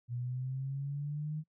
sine linear sweep, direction up, 119.7 to 155.56 Hz, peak -34 dBFS, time 0.08-1.44 s, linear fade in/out 50 ms, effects noise-tail reverb RT60 0.1 s tail -24 dB re dry

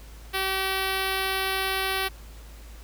5% pulse tone with notch filter, 383.2 Hz, G4, 39 cents flat, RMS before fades -27 dBFS, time 0.33-2.09 s, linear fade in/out 20 ms, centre 6600 Hz, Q 1.2, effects added 54 Hz sine -42 dBFS peak until 2.83 s + pink hiss -51 dBFS RMS until 2.83 s

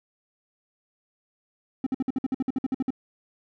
triangle tone bursts, 261.6 Hz, C4, in tune, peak -20 dBFS, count 14, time 1.84-2.905 s, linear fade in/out 2 ms, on 25 ms, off 55 ms, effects none

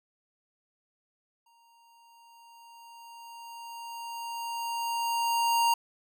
square tone with exponential growth, 932.3 Hz, A#5, in tune, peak -22 dBFS, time 1.46-5.74 s, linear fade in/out 5 ms, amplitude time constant 930 ms, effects none

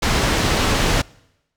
pink low-pass noise, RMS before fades -18 dBFS, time 0.02-1.02 s, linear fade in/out 10 ms, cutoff 6100 Hz, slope 12 dB/octave, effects noise-tail reverb RT60 0.9 s tail -25 dB re dry

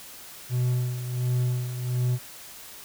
triangle tone with tremolo, 124.3 Hz, B2, 12 cents sharp, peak -19 dBFS, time 0.49-2.19 s, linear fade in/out 50 ms, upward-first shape sine, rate 1.4 Hz, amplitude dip 65%, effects white hiss -44 dBFS RMS until 2.84 s

